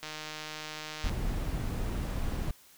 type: click train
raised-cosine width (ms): 0.2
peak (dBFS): -22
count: 165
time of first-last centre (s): 0.03-1.095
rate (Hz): 154
type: noise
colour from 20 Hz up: brown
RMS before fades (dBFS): -32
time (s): 1.04-2.51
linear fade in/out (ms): 5
effects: white hiss -58 dBFS RMS until 2.77 s